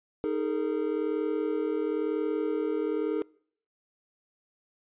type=chord; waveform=triangle; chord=D# suspended fourth; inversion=none; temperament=equal with one note detuned; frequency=311.1 / 415.3 / 456.3 Hz; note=D#4 / G#4 / A#4; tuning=0 / 0 / -37 cents; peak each=-29 dBFS; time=0.24-3.22 s; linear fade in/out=0 ms; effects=noise-tail reverb RT60 0.6 s tail -25 dB re dry + resampled to 8000 Hz